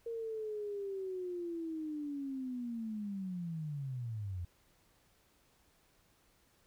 sine linear sweep, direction down, 465.3 to 84.2 Hz, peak -37 dBFS, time 0.06-4.45 s, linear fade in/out 5 ms, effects pink hiss -70 dBFS RMS until 6.66 s

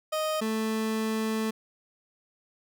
30% pulse tone pair in turn, 622.3 / 220 Hz, D#5 / A3, 0 / 0 cents, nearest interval octave + tritone, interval 1800 cents, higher first, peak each -24 dBFS, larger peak neither, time 0.12-0.41 / 0.41-1.51 s, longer second, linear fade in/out 10 ms, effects none

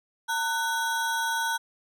square ring-modulated tone, 1200 Hz, D6, 37 cents sharp, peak -23 dBFS, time 0.28-1.58 s, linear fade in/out 20 ms, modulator 289 Hz, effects none

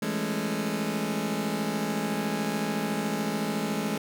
sawtooth chord, A major seventh, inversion second, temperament just, 165 / 206.2 / 220 / 275 Hz, E3 / G#3 / A3 / C#4, +2 / -12 / 0 / -14 cents, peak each -31 / -27 / -28 / -31 dBFS, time 0.02-3.98 s, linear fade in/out 5 ms, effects none

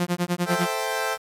sawtooth tone with tremolo, 176.1 Hz, F3, 15 cents sharp, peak -16 dBFS, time 0-0.67 s, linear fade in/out 0 ms, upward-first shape sine, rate 10 Hz, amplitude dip 100%
20% pulse chord, A minor seventh, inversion none, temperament equal, 440 / 523.3 / 659.3 / 784 Hz, A4 / C5 / E5 / G5, 0 / 0 / 0 / 0 cents, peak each -25 dBFS, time 0.45-1.18 s, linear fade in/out 50 ms
effects resampled to 32000 Hz + 8-bit

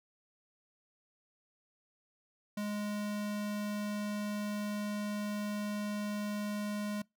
square tone, 207.7 Hz, G#3, in tune, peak -35 dBFS, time 2.57-7.02 s, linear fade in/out 5 ms, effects noise-tail reverb RT60 0.2 s tail -24 dB re dry

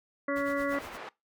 harmonic tone, 281.5 Hz, C#4, 27 cents sharp, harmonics 1 / 2 / 4 / 5 / 6 / 7, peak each -32 / -31 / -36 / -39 / -42 / -37 dBFS, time 0.28-0.79 s, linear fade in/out 5 ms
pink noise with tremolo, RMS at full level -47 dBFS, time 0.35-0.98 s, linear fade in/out 20 ms, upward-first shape sine, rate 8.6 Hz, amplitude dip 75%
pink band-pass noise, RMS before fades -43 dBFS, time 0.72-1.09 s, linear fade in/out 2 ms, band 490 to 2100 Hz, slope 12 dB/octave
effects noise-tail reverb RT60 0.2 s tail -21 dB re dry

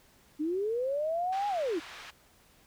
sine linear two-way sweep, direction up then down, 290.2 to 832 to 290.2 Hz, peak -28 dBFS, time 0.39-1.8 s, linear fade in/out 20 ms, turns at 1.48 s
pink band-pass noise, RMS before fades -47 dBFS, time 1.32-2.11 s, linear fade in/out 10 ms, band 1100 to 3800 Hz, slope 12 dB/octave
effects pink hiss -62 dBFS RMS until 2.66 s

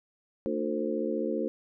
harmonic tone with a mistuned harmonic, 75 Hz, D2, 37 cents sharp, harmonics 3 / 4 / 5 / 6 / 7, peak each -34 / -34 / -34 / -34 / -34 dBFS, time 0.46-1.48 s, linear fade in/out 0 ms, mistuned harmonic 5, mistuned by -71 cents, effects none

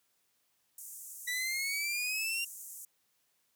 pink band-pass noise, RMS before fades -47 dBFS, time 0.78-2.85 s, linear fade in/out 2 ms, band 6700 to 16000 Hz, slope 48 dB/octave
sawtooth exponential sweep, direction up, 1953 to 2794 Hz, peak -29 dBFS, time 1.27-2.45 s, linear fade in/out 10 ms
effects white hiss -75 dBFS RMS until 3.55 s + high-pass 80 Hz 12 dB/octave

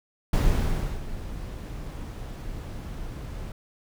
brown noise with ADSR envelope, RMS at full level -20 dBFS, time 0.33-3.52 s, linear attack 4 ms, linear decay 660 ms, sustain -15 dB, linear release 3 ms, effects none

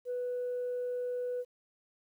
sine tone, 493.9 Hz, B4, in tune, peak -31 dBFS, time 0.05-1.45 s, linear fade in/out 50 ms, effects tanh soft clip ceiling -29 dBFS + 11-bit

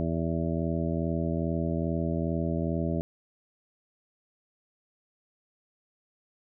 harmonic tone, 82.41 Hz, E2, in tune, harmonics 1 / 2 / 3 / 4 / 5 / 7 / 8, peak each -33 / -30 / -33 / -35 / -38 / -37 / -38 dBFS, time 0-3.01 s, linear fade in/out 0 ms, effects none

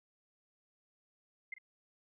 sine tone with echo, 2093 Hz, C7, in tune, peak -38 dBFS, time 1.52-1.54 s, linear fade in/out 5 ms, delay 44 ms, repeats 1, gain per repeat -13 dB, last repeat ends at 1.584 s, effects none

